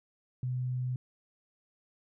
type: tone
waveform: sine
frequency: 126.3 Hz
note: B2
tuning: 39 cents sharp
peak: -30 dBFS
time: 0.43-0.96 s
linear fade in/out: 2 ms
effects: none